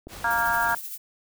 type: clicks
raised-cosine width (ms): 2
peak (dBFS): -25 / -32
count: 2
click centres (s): 0.07 / 0.073
type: noise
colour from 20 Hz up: pink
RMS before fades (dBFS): -40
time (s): 0.08-0.78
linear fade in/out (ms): 50
type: harmonic tone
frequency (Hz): 233.1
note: A#3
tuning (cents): 0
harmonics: 3 / 4 / 5 / 6 / 7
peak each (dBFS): -30 / -25 / -33 / -27 / -26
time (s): 0.24-0.75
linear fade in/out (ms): 5
type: noise with tremolo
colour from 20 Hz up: violet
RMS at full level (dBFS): -34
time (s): 0.3-0.98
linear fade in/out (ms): 10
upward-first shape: sine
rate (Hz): 13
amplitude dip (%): 50
effects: none